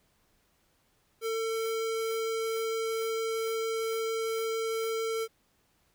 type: tone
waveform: square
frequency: 448.9 Hz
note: A4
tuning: 35 cents sharp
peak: -30 dBFS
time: 1.21-5.28 s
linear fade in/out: 50 ms
effects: pink hiss -70 dBFS RMS until 5.94 s